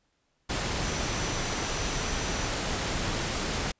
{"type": "tone in noise", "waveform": "sine", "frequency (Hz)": 5920, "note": "F#8", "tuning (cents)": 0, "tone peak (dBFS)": -41, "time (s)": [0.83, 2.49], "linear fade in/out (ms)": 10, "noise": "pink", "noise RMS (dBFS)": -30, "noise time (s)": [0.49, 3.72], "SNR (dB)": -14, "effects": ["pink hiss -73 dBFS RMS until 3.79 s", "resampled to 16000 Hz"]}